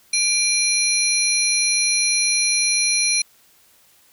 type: tone cluster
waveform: sine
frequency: 2389 / 4148 / 5810 / 10320 Hz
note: D7 / C8 / F#8 / E9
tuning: +29 / -16 / -32 / -38 cents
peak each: -22 dBFS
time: 0.13-3.22 s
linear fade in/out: 5 ms
effects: white hiss -55 dBFS RMS until 4.12 s